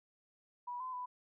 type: tone with pitch steps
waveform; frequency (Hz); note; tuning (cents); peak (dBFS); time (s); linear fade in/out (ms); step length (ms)
sine; 976 / 1023 / 994; B5 / C6 / B5; -21 / -39 / +11; -39; 0.67-1.06; 10; 130
effects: none